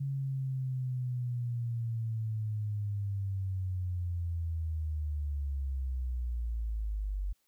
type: linear sweep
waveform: sine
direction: down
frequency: 138.59 to 46.92 Hz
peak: -31 dBFS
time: 0-7.33 s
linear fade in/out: 10 ms
effects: white hiss -75 dBFS RMS until 7.47 s